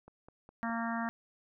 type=click train; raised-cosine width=1 ms; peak=-38 dBFS; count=4; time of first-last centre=0.08-0.696 s; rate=4.87 Hz
type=harmonic tone; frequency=230.3 Hz; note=A#3; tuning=21 cents flat; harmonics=1 / 3 / 4 / 5 / 6 / 7 / 8; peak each=-35 / -40 / -41 / -42 / -43 / -43 / -44 dBFS; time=0.63-1.09 s; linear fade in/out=0 ms
effects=none